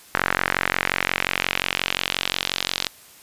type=tone with band-pass filter sweep; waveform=sawtooth; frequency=45.64 Hz; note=F#1; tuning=23 cents flat; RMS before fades=-25 dBFS; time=0.14-2.89 s; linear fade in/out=10 ms; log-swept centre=1600 to 4100 Hz; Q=2.1; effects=white hiss -48 dBFS RMS until 3.22 s + resampled to 32000 Hz